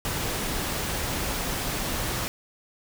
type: noise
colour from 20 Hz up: pink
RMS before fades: -29 dBFS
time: 0.05-2.28 s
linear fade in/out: 0 ms
effects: none